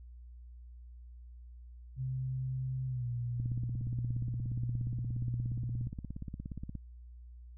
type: tone with pitch glide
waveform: sine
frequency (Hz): 130 to 120.6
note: C3 to B2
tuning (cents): -11 to -41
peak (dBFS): -33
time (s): 1.96-5.9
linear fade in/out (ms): 50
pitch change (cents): -130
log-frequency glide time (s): 2.87-3.07
type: click train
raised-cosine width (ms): 5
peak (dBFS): -28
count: 58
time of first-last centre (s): 3.4-6.753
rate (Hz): 17
effects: added 60 Hz sine -48 dBFS peak until 7.57 s